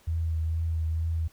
sine tone with vibrato, 81.1 Hz, E2, 28 cents flat, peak -25 dBFS, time 0.07-1.28 s, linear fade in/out 10 ms, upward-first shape triangle, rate 2.2 Hz, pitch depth 30 cents each way, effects pink hiss -60 dBFS RMS until 1.32 s

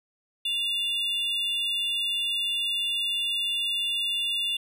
triangle tone pair together, 2800 / 3503 Hz, F7 / A7, +4 / -8 cents, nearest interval major third, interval 388 cents, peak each -26 / -27 dBFS, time 0.45-4.57 s, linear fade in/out 5 ms, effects none

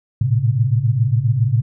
sine tone cluster, 109.5 / 116.9 / 134.2 Hz, A2 / A#2 / C3, -8 / +5 / +44 cents, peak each -18 dBFS, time 0.21-1.62 s, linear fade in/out 5 ms, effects none

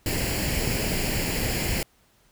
pink noise with comb filter, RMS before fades -26 dBFS, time 0.06-1.83 s, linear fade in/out 2 ms, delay 0.41 ms, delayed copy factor +0.65, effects pink hiss -62 dBFS RMS until 2.31 s

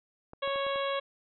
clicks, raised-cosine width 1 ms, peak -31 dBFS, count 5, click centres 0.334 / 0.476 / 0.559 / 0.666 / 0.759 s
harmonic tone, 553 Hz, C#5, 4 cents flat, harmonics 1 / 2 / 3 / 4 / 5 / 6 / 7, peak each -31 / -34 / -41 / -42 / -43 / -40 / -45 dBFS, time 0.42-1 s, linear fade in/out 10 ms
effects none

